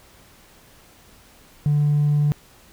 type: tone with hard clipping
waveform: sine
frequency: 147.2 Hz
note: D3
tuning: 4 cents sharp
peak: -16 dBFS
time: 1.66-2.32 s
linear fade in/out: 0 ms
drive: 1 dB
effects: pink hiss -51 dBFS RMS until 2.72 s